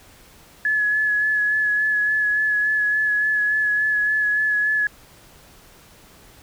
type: tone with vibrato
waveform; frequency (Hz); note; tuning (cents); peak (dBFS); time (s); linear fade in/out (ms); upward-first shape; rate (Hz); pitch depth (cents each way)
sine; 1704; G#6; +44; -17; 0.65-4.87; 2; sine; 3.5; 21
effects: pink hiss -49 dBFS RMS until 6.42 s